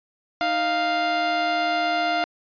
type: tone pair together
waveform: sawtooth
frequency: 311.4 / 698.5 Hz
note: D#4 / F5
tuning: +2 / 0 cents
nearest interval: octave + major second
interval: 1398 cents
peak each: -26 / -17 dBFS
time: 0.41-2.24 s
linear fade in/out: 0 ms
effects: resampled to 11025 Hz